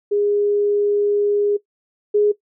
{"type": "tone pair in turn", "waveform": "sine", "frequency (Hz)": [410.6, 415.9], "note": ["G#4", "G#4"], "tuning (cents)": [-20, 2], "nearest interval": "unison", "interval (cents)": 22, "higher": "second", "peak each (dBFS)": [-15, -12], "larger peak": "second", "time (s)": [[0.11, 1.57], [2.14, 2.32]], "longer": "first", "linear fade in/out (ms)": 10, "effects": ["noise-tail reverb RT60 0.1 s tail -17 dB re dry"]}